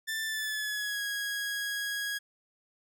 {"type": "tone with pitch glide", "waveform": "sawtooth", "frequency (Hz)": [1772, 1653.3], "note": ["A6", "G#6"], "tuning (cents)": [12, -8], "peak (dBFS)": -28, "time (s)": [0.07, 2.19], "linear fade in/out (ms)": 20, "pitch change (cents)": -120, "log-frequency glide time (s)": [0.25, 1.02], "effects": []}